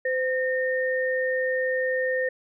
sine tone pair together, 513.5 / 1832 Hz, C5 / A#6, -33 / -31 cents, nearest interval octave + minor seventh, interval 2202 cents, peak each -24 / -27 dBFS, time 0.05-2.29 s, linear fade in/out 5 ms, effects none

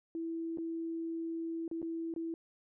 sine tone with dropouts, 329.6 Hz, E4, in tune, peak -35 dBFS, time 0.15-2.34 s, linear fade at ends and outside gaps 1 ms, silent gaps 0.574-0.584 / 1.679-1.713 / 1.818-1.827 / 2.139-2.162 s, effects none

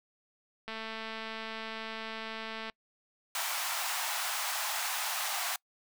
click train, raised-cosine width 0.3 ms, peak -24 dBFS, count 449, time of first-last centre 0.68-2.698 s, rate 222 Hz
pink high-pass noise, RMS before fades -34 dBFS, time 3.35-5.56 s, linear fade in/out 2 ms, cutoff 700 Hz, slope 48 dB/octave
effects noise-tail reverb RT60 0.1 s tail -26 dB re dry

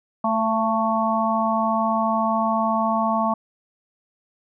harmonic tone with a mistuned harmonic, 221.5 Hz, A3, 12 cents sharp, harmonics 1 / 3 / 4 / 5, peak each -24 / -24 / -24 / -24 dBFS, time 0.24-3.34 s, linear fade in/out 5 ms, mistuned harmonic 3, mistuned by +26 cents, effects none

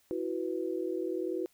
sine chord, E suspended second, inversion none, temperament equal, 329.6 / 370 / 493.9 Hz, E4 / F#4 / B4, 0 / 0 / 0 cents, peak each -35 / -34 / -38 dBFS, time 0.11-1.46 s, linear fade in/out 0 ms, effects white hiss -68 dBFS RMS until 1.53 s

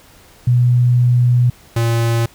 sine / square tone pair in turn, 122.8 / 115.91 Hz, B2 / A#2, -9 / -9 cents, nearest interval minor second, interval 100 cents, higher first, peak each -9 / -14 dBFS, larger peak first, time 0.47-1.5 / 1.76-2.26 s, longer first, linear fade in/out 5 ms, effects pink hiss -46 dBFS RMS until 2.34 s

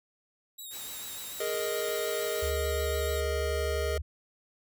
10% pulse tone with vibrato, 3799 Hz, A#7, 32 cents sharp, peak -34 dBFS, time 0.58-3.21 s, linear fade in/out 10 ms, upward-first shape sine, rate 6.8 Hz, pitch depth 48 cents each way
white noise, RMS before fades -43 dBFS, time 0.7-2.53 s, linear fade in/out 50 ms
square chord, Ab suspended second, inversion none, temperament just, 415.3 / 467.2 / 623 Hz, Ab4 / Bb4 / Eb5, 0 / +4 / +2 cents, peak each -35 dBFS, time 1.4-3.98 s, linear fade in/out 5 ms
sine tone, 73.42 Hz, D2, in tune, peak -31 dBFS, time 2.42-4.02 s, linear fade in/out 10 ms
effects none

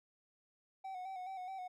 triangle tone with vibrato, 750 Hz, F#5, 23 cents sharp, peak -40 dBFS, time 0.84-1.68 s, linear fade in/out 10 ms, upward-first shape square, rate 4.7 Hz, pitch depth 42 cents each way, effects none

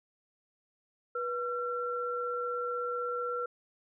sine tone pair together, 487.4 / 1358 Hz, B4 / F6, -23 / -49 cents, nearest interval octave + tritone, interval 1774 cents, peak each -34 / -34 dBFS, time 1.15-3.46 s, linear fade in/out 5 ms, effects none

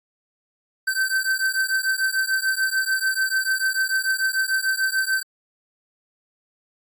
square beating tone pair, 1543 / 1549.8 Hz, G6 / G6, -28 / -20 cents, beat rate 6.8 Hz, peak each -24 dBFS, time 0.87-5.23 s, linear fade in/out 10 ms, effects AAC 64 kbps

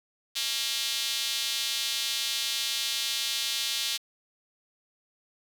square tone with high-pass filter, 126 Hz, B2, 35 cents sharp, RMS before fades -30 dBFS, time 0.35-3.98 s, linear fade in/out 20 ms, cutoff 3600 Hz, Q 2.1, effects 9-bit

